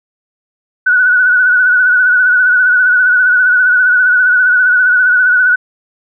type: tone with vibrato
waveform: sine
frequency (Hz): 1480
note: F#6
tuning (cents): 0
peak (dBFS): -6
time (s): 0.86-5.56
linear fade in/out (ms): 10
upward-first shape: sine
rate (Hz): 15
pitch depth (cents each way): 47
effects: none